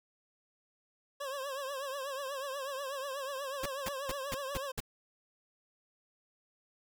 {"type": "tone with vibrato", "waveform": "25% pulse", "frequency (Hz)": 547, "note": "C#5", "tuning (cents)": -23, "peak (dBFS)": -33, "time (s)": [1.2, 4.72], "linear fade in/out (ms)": 10, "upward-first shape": "triangle", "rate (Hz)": 8.2, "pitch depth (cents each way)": 110}
{"type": "noise bursts", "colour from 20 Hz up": "pink", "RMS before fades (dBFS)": -36, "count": 6, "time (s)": [3.63, 4.804], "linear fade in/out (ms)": 5, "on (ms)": 29, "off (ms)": 200}
{"effects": []}